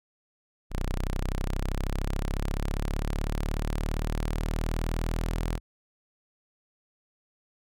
sawtooth linear sweep, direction up, 30.87 to 41.55 Hz, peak -23 dBFS, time 0.7-5.6 s, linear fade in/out 50 ms, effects none

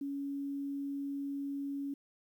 sine tone, 280 Hz, C#4, 18 cents sharp, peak -35 dBFS, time 0.01-1.94 s, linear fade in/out 5 ms, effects 11-bit

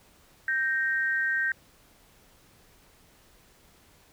sine tone pair together, 1564.9 / 1861 Hz, G6 / A#6, -3 / -3 cents, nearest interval minor third, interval 300 cents, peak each -26 / -28 dBFS, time 0.48-1.52 s, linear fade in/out 2 ms, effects pink hiss -59 dBFS RMS until 4.12 s

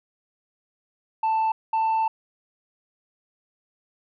sine tone pair in turn, 884 / 888.1 Hz, A5 / A5, +8 / +16 cents, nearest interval unison, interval 8 cents, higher second, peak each -17 dBFS, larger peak neither, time 1.23-1.52 / 1.73-2.08 s, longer second, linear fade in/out 5 ms, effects tanh soft clip ceiling -19 dBFS

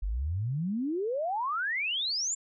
sine exponential sweep, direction up, 44.42 to 7459 Hz, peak -28 dBFS, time 0.02-2.35 s, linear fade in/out 10 ms, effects none

